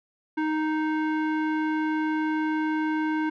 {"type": "tone with low-pass filter", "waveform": "square", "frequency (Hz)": 311.1, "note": "D#4", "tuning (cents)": 0, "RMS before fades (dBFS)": -26, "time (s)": [0.37, 3.3], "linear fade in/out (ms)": 10, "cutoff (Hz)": 1700, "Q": 1.6, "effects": []}